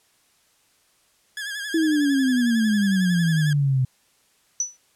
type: tone with vibrato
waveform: sawtooth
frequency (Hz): 1661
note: G#6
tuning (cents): 0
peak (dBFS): -25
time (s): 1.37-3.53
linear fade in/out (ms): 2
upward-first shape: sine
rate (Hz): 11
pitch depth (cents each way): 69
type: exponential sweep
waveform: sine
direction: down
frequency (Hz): 329.6 to 127.2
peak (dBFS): -17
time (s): 1.74-3.85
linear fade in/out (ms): 5
type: tone with exponential decay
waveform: sine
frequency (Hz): 5950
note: F#8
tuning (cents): +9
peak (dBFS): -17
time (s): 4.6-4.77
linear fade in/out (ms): 2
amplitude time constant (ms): 36
effects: white hiss -62 dBFS RMS until 4.95 s + low-pass 11000 Hz 12 dB/octave